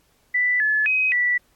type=tone with pitch steps; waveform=sine; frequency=1980 / 1721 / 2526 / 1960 Hz; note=B6 / A6 / D#7 / B6; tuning=+4 / -39 / +26 / -14 cents; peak=-17 dBFS; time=0.34-1.38 s; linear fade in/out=10 ms; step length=260 ms; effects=pink hiss -62 dBFS RMS until 1.55 s + AAC 64 kbps